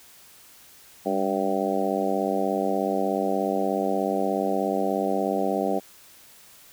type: harmonic tone with a mistuned harmonic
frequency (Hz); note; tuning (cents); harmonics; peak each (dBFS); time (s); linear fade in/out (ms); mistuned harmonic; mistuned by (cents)
96.7; G2; -23; 2 / 3 / 4 / 5 / 6 / 7 / 8; -30 / -30 / -30 / -30 / -30 / -30 / -30; 1.05-5.8; 20; 2; +50
effects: white hiss -51 dBFS RMS until 6.72 s